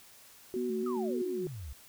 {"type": "tone with pitch glide", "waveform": "sine", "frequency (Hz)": [371.9, 365.5], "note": ["F#4", "F#4"], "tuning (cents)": [9, -21], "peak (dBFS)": -32, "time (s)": [0.54, 1.47], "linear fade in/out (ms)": 0, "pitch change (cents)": -30, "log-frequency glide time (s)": [1.12, 1.24]}
{"type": "tone with vibrato", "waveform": "sine", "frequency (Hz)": 233.1, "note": "A#3", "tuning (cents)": 0, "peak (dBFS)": -34, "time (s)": [0.56, 1.22], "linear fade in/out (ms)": 5, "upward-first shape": "square", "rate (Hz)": 3.7, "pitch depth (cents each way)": 83}
{"type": "exponential sweep", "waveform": "sine", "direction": "down", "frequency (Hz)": [1310, 61.74], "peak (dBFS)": -39, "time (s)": [0.86, 1.73], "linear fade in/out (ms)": 5}
{"effects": ["white hiss -56 dBFS RMS until 1.88 s"]}